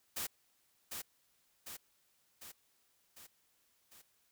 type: noise with echo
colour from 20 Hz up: white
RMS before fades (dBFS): -39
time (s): 0.16-0.27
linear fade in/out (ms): 10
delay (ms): 750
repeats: 5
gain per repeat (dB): -4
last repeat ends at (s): 4.02
effects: white hiss -74 dBFS RMS until 4.31 s